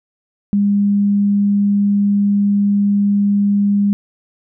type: tone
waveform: sine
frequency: 202.4 Hz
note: G#3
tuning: 44 cents flat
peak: -11 dBFS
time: 0.53-3.93 s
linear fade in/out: 0 ms
effects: none